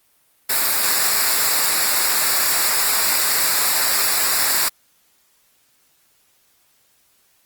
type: noise with comb filter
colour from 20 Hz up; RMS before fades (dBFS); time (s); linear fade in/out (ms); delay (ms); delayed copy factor
white; -18; 0.49-4.69; 10; 0.32; -0.7
effects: white hiss -60 dBFS RMS until 7.45 s + Opus 32 kbps